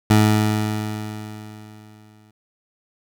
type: tone with exponential decay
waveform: 20% pulse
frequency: 107 Hz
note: A2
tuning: 48 cents flat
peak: -6 dBFS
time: 0.1-2.31 s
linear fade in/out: 5 ms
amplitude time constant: 480 ms
effects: none